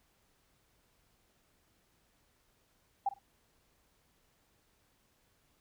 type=tone with echo; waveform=sine; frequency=796 Hz; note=G5; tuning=26 cents sharp; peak=-27 dBFS; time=3.06-3.09 s; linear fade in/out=5 ms; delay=50 ms; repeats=2; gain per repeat=-15 dB; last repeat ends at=3.19 s; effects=pink hiss -72 dBFS RMS until 5.6 s